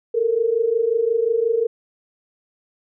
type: tone pair together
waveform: sine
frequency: 440.5 / 466.1 Hz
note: A4 / A#4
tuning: +2 / 0 cents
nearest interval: minor second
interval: 98 cents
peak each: -21 / -18 dBFS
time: 0.14-1.67 s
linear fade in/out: 10 ms
effects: none